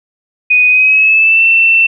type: tone with pitch glide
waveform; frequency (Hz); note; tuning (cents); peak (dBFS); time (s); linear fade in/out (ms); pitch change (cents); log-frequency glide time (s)
sine; 2489 to 2683; D#7 to E7; 0 to +30; -5; 0.5-1.87; 10; +130; 0.68-1.44
effects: none